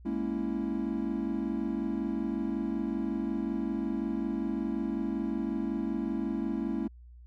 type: chord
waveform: triangle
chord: A# half-diminished seventh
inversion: third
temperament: equal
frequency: 207.7 / 233.1 / 277.2 / 329.6 Hz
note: G#3 / A#3 / C#4 / E4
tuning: 0 / 0 / 0 / 0 cents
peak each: -33 dBFS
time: 0.05-6.88 s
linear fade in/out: 10 ms
effects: added 60 Hz sine -48 dBFS peak until 7.26 s